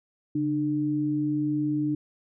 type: tone pair together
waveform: sine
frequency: 141.58 / 300 Hz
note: C#3 / D4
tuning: +37 / +37 cents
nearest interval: octave + minor second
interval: 1300 cents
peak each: -31 / -24 dBFS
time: 0.35-1.95 s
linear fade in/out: 5 ms
effects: none